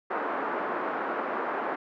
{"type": "band-pass noise", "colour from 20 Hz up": "white", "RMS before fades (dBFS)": -31, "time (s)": [0.1, 1.76], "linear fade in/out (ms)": 10, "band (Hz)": [260, 1400], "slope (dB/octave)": 24, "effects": []}